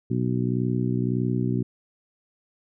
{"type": "harmonic tone", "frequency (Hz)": 61.74, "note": "B1", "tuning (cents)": 0, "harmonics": [2, 3, 4, 5, 6], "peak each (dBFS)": [-25, -28, -28, -32, -32], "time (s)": [0.1, 1.63], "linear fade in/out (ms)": 10, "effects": []}